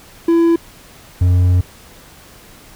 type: tone pair in turn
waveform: triangle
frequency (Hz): 335 / 89.86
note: E4 / F2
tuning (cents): +28 / +50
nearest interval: octave + major seventh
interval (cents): 2278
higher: first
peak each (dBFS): -7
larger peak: neither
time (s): 0.28-0.56 / 1.21-1.61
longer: second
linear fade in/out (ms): 5
effects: pink hiss -42 dBFS RMS until 2.75 s

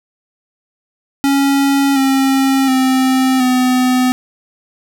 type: tone with pitch steps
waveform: square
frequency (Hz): 277.2 / 269 / 261 / 253.3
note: C#4 / C4 / C4 / B3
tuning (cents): 0 / +48 / -4 / +44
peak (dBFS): -11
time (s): 1.24-4.12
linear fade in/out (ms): 0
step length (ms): 720
effects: none

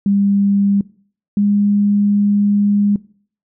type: tone pair in turn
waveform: sine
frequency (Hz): 200 / 204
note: G3 / G#3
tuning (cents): +35 / -31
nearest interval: unison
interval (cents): 34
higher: second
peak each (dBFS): -11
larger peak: neither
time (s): 0.06-0.81 / 1.37-2.96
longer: second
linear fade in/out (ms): 2
effects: noise-tail reverb RT60 0.5 s tail -21 dB re dry

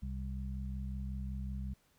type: harmonic tone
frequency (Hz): 65.41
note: C2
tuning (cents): 0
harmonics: 1 / 2 / 3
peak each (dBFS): -38 / -45 / -44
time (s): 0.02-1.74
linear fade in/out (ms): 10
effects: pink hiss -71 dBFS RMS until 1.98 s

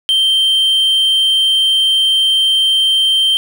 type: tone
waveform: triangle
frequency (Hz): 3136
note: G7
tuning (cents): 0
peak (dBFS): -8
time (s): 0.09-3.37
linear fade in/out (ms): 0
effects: 7-bit

